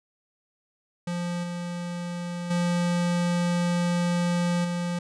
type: tone with level steps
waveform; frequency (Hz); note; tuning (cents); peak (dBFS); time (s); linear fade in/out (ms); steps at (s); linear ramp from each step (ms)
square; 174.61; F3; 0; -28 / -31 / -23 / -27; 1.07-4.99; 5; 1.43 / 2.5 / 4.64; 10
effects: resampled to 22050 Hz